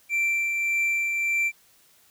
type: tone with tremolo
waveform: triangle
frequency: 2349 Hz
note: D7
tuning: in tune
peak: -19 dBFS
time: 0.09-1.52 s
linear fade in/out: 50 ms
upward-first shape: triangle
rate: 1.7 Hz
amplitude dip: 35%
effects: white hiss -59 dBFS RMS until 2.1 s